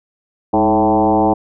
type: tone with frequency modulation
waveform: sine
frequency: 544 Hz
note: C#5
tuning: 33 cents flat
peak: -10 dBFS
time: 0.53-1.34 s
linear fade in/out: 10 ms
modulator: 113 Hz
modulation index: 3.1
effects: none